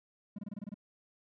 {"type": "tone bursts", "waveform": "triangle", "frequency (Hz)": 203.9, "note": "G#3", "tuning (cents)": -32, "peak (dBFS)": -36, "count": 8, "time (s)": [0.36, 0.743], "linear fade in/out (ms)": 5, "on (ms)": 26, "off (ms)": 25, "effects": []}